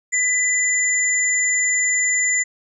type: tone pair together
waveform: sine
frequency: 2000 / 7090 Hz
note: B6 / A8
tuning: +21 / +12 cents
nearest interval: octave + minor seventh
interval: 2191 cents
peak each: -19 dBFS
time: 0.12-2.44 s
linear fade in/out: 20 ms
effects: none